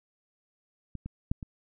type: clicks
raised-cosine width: 5 ms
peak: -25 / -25 / -15 / -26 dBFS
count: 4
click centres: 0.953 / 1.06 / 1.315 / 1.428 s
effects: none